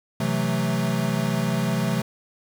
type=chord; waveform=square; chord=F# half-diminished seventh; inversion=second; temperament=equal; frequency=130.81 / 164.81 / 185 / 220 Hz; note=C3 / E3 / F#3 / A3; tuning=0 / 0 / 0 / 0 cents; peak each=-28 dBFS; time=0.2-2.02 s; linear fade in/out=5 ms; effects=8-bit